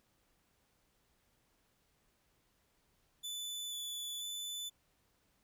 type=tone with pitch steps; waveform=sawtooth; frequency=3493 / 3463 / 3499 Hz; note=A7 / A7 / A7; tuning=-13 / -28 / -10 cents; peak=-37 dBFS; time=3.23-4.7 s; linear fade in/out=20 ms; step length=490 ms; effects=pink hiss -75 dBFS RMS until 5.43 s